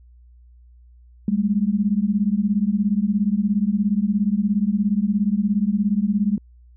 sine beating tone pair, 196.9 / 213.9 Hz, G3 / A3, +8 / -49 cents, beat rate 17 Hz, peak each -20 dBFS, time 1.28-6.38 s, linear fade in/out 2 ms, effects added 60 Hz sine -46 dBFS peak until 6.76 s

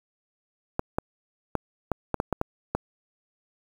clicks, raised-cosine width 1 ms, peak -10 dBFS, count 9, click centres 0.794 / 0.985 / 1.553 / 1.917 / 2.143 / 2.201 / 2.327 / 2.414 / 2.75 s, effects 7-bit

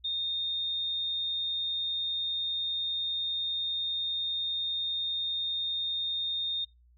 sine tone, 3665 Hz, A#7, 30 cents flat, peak -29 dBFS, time 0.04-6.65 s, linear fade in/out 10 ms, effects noise-tail reverb RT60 0.2 s tail -21 dB re dry + added 60 Hz sine -58 dBFS peak until 6.97 s

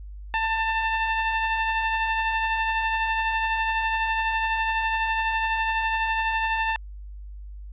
20% pulse tone with tremolo, 892 Hz, A5, 23 cents sharp, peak -16 dBFS, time 0.34-6.76 s, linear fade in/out 0 ms, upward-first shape triangle, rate 12 Hz, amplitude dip 35%, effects added 50 Hz sine -36 dBFS peak until 7.72 s + resampled to 8000 Hz

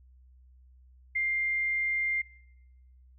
sine tone, 2100 Hz, C7, 6 cents sharp, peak -26 dBFS, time 1.15-2.22 s, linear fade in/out 10 ms, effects noise-tail reverb RT60 1.0 s tail -23 dB re dry + added 63 Hz sine -54 dBFS peak until 3.18 s

